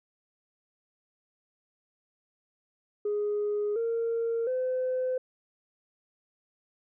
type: tone with pitch steps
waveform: sine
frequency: 415.3 / 460.8 / 511.3 Hz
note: G#4 / A#4 / C5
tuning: 0 / -20 / -40 cents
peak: -25 dBFS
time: 3.05-5.18 s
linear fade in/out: 5 ms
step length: 710 ms
effects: tanh soft clip ceiling -23 dBFS